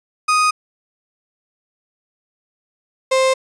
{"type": "tone pair in turn", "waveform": "35% pulse", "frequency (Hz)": [1244.5, 525.1], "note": ["D#6", "C5"], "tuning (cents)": [0, 6], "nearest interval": "octave + minor third", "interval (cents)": 1494, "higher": "first", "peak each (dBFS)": -11, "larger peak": "neither", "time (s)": [[0.28, 0.51], [3.11, 3.34]], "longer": "neither", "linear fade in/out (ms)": 10, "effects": ["resampled to 22050 Hz"]}